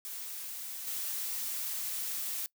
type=noise with level steps; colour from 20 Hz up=blue; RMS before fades=-41 / -36 dBFS; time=0.05-2.46 s; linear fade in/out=0 ms; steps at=0.87 s; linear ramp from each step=2 ms; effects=noise-tail reverb RT60 0.1 s tail -22 dB re dry